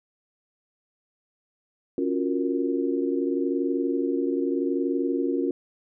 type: chord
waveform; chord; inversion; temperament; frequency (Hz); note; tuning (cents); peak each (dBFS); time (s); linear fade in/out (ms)
sine; Gb major seventh; second; equal; 277.2 / 349.2 / 370 / 466.2; Db4 / F4 / Gb4 / Bb4; 0 / 0 / 0 / 0; -26 / -27 / -31 / -31; 1.98-5.51; 2
effects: none